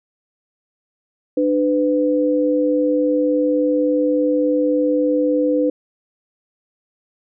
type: tone pair together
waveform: sine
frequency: 298.5 / 502 Hz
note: D4 / B4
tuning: +28 / +28 cents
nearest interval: major sixth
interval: 900 cents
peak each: -17 dBFS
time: 1.37-5.7 s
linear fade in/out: 5 ms
effects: none